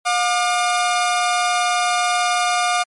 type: tone pair together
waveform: sawtooth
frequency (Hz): 715.7 / 1199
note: F5 / D6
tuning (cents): +42 / +36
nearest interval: major sixth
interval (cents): 894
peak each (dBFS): -14 / -17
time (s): 0.05-2.84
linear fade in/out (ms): 20
effects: MP3 48 kbps